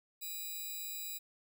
5% pulse tone pair together, 2457 / 3916 Hz, D#7 / B7, -22 / -15 cents, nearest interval minor sixth, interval 807 cents, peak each -38 / -33 dBFS, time 0.21-1.19 s, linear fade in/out 20 ms, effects none

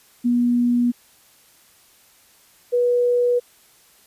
sine tone pair in turn, 241.8 / 487.2 Hz, B3 / B4, -36 / -24 cents, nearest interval octave, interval 1212 cents, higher second, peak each -15 dBFS, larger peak neither, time 0.24-0.92 / 2.72-3.4 s, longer neither, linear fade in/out 20 ms, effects white hiss -54 dBFS RMS until 4.06 s + resampled to 32000 Hz

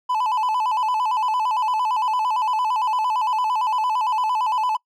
triangle tone with vibrato, 932.3 Hz, A#5, in tune, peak -17 dBFS, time 0.09-4.77 s, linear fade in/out 10 ms, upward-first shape square, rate 8.8 Hz, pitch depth 120 cents each way, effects noise-tail reverb RT60 0.1 s tail -25 dB re dry

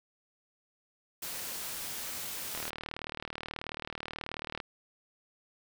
white noise, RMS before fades -39 dBFS, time 1.22-2.7 s, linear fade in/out 5 ms
click train, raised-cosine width 0.3 ms, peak -21 dBFS, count 80, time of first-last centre 2.55-4.602 s, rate 38.5 Hz
effects none

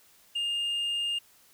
triangle tone with tanh clipping, 2820 Hz, F7, 16 cents sharp, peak -28 dBFS, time 0.35-1.19 s, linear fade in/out 10 ms, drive 7 dB, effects white hiss -60 dBFS RMS until 1.53 s

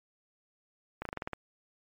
slowing click train, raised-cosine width 0.5 ms, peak -20 dBFS, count 8, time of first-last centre 1.02-1.333 s, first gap 33 ms, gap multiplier 1.1, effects MP3 64 kbps

